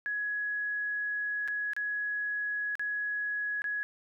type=tone with dropouts; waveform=sine; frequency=1677 Hz; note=G#6; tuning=16 cents sharp; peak=-30 dBFS; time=0.06-3.83 s; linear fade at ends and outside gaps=0 ms; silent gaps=1.477-1.483 / 1.734-1.765 / 2.754-2.795 / 3.619-3.642 s; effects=none